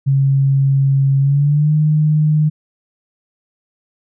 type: tone with pitch glide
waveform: sine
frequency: 136.9 to 152.78 Hz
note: C#3 to D#3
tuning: -21 to -31 cents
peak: -10 dBFS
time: 0.06-2.5 s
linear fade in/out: 20 ms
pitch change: +190 cents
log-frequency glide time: 1.19-1.73 s
effects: none